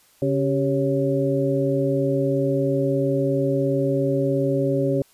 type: harmonic tone with a mistuned harmonic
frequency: 138.59 Hz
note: C#3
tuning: in tune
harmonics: 1 / 2 / 3 / 4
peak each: -24 / -24 / -24 / -24 dBFS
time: 0.22-5.02 s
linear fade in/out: 2 ms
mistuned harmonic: 3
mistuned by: -92 cents
effects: white hiss -57 dBFS RMS until 5.13 s + resampled to 32000 Hz